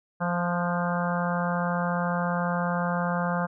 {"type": "harmonic tone with a mistuned harmonic", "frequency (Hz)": 174.61, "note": "F3", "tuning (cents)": 0, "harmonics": [1, 3, 4, 5, 6, 7, 8, 9], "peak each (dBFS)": [-27, -32, -33, -34, -35, -35, -36, -37], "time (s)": [0.2, 3.47], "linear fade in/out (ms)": 20, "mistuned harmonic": 8, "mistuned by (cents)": 28, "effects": []}